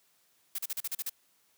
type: noise bursts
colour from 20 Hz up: blue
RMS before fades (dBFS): -34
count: 8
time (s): 0.55-1.096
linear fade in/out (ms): 5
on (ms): 35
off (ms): 38
effects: white hiss -69 dBFS RMS until 1.57 s + high-pass 100 Hz 12 dB/octave